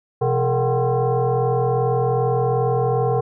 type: tone with frequency modulation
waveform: sine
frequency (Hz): 169.3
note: E3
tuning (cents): +46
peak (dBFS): -16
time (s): 0.21-3.21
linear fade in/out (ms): 10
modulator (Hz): 296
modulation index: 2.2
effects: none